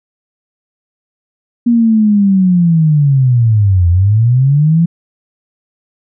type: linear two-way sweep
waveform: sine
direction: down then up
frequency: 240 to 84.4 to 171.4 Hz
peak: -6 dBFS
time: 1.66-4.86 s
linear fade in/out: 10 ms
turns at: 3.89 s
effects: none